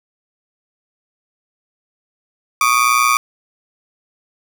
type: ring-modulated tone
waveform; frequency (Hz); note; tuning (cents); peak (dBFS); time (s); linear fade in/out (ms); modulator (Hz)
30% pulse; 1174.7; D6; 0; -6; 2.61-3.17; 0; 60.6
effects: none